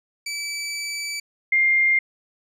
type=tone pair in turn; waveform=20% pulse / sine; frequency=2309 / 2111 Hz; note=D7 / C7; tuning=-30 / +15 cents; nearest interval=major second; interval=155 cents; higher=first; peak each=-22 / -15 dBFS; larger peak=second; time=0.26-1.2 / 1.52-1.99 s; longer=first; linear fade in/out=5 ms; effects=resampled to 32000 Hz